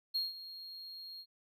triangle tone with ADSR envelope, 4258 Hz, C8, 30 cents sharp, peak -29 dBFS, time 0.14-1.26 s, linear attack 16 ms, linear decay 170 ms, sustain -15 dB, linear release 61 ms, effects none

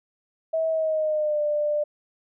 sine tone with pitch glide, 645 to 594.9 Hz, E5 to D5, -38 to +22 cents, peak -21 dBFS, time 0.53-1.84 s, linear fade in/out 10 ms, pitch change -140 cents, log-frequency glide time 0.69-1.41 s, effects none

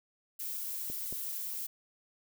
violet noise, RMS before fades -38 dBFS, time 0.39-1.67 s, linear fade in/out 10 ms
clicks, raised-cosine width 2 ms, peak -30 dBFS, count 2, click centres 0.9 / 1.126 s
effects none

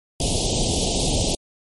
pink band-stop noise, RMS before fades -21 dBFS, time 0.2-1.35 s, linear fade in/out 2 ms, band 790 to 2900 Hz, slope 48 dB/octave, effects MP3 48 kbps

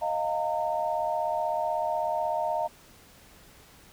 sine chord, Eb suspended second, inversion none, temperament equal with one note detuned, 622.3 / 698.5 / 913.7 Hz, Eb5 / F5 / Bb5, 0 / 0 / -35 cents, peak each -30 dBFS, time 0.01-2.68 s, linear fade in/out 20 ms, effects pink hiss -54 dBFS RMS until 3.92 s

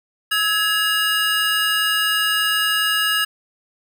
square tone cluster, 1292 / 1665 / 2848 Hz, E6 / G#6 / F7, -35 / +4 / +33 cents, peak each -26 / -21 / -21 dBFS, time 0.31-3.25 s, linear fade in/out 10 ms, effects none

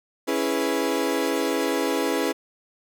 35% pulse chord, C# minor seventh, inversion none, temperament equal, 277.2 / 329.6 / 415.3 / 493.9 Hz, C#4 / E4 / G#4 / B4, 0 / 0 / 0 / 0 cents, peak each -26 dBFS, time 0.27-2.33 s, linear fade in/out 20 ms, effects none

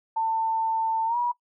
sine tone with pitch glide, 895 to 964.8 Hz, A5 to B5, +29 to -41 cents, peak -22 dBFS, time 0.16-1.32 s, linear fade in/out 10 ms, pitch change +130 cents, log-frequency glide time 1.06-1.17 s, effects noise-tail reverb RT60 0.1 s tail -21 dB re dry

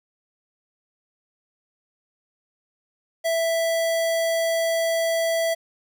square tone, 660 Hz, E5, 2 cents sharp, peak -21 dBFS, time 3.24-5.55 s, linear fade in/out 20 ms, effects 10-bit

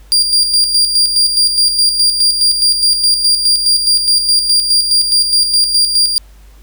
35% pulse tone with tremolo, 4777 Hz, D8, 29 cents sharp, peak -6 dBFS, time 0.12-6.18 s, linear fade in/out 0 ms, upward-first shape square, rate 4.8 Hz, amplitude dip 50%, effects added 50 Hz sine -37 dBFS peak until 6.62 s + pink hiss -49 dBFS RMS until 6.62 s

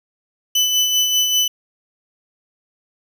30% pulse tone with tremolo, 3000 Hz, F#7, 23 cents sharp, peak -10 dBFS, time 0.55-1.48 s, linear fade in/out 5 ms, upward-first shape sine, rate 5.1 Hz, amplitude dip 40%, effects none

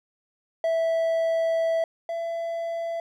triangle tone pair in turn, 657 / 669.6 Hz, E5 / E5, -6 / +27 cents, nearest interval unison, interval 33 cents, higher second, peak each -19 / -25 dBFS, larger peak first, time 0.64-1.84 / 2.09-3 s, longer first, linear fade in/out 2 ms, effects none

